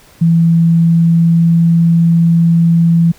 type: tone with pitch glide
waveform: sine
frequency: 166.5 to 167.56 Hz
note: E3 to E3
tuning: +18 to +29 cents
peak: -6 dBFS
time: 0.21-3.12 s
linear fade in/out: 10 ms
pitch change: +11 cents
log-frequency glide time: 0.57-1.73 s
effects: pink hiss -44 dBFS RMS until 3.18 s